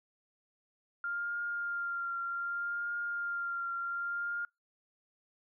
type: tone with vibrato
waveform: sine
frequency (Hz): 1396.9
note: F6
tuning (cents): 0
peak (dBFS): -33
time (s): 1.04-4.45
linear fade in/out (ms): 2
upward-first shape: triangle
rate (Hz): 0.65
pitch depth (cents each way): 23
effects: noise-tail reverb RT60 0.2 s tail -26 dB re dry